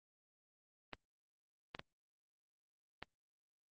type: clicks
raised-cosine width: 0.3 ms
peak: -27 dBFS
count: 4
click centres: 0.933 / 1.749 / 1.794 / 3.026 s
effects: Opus 24 kbps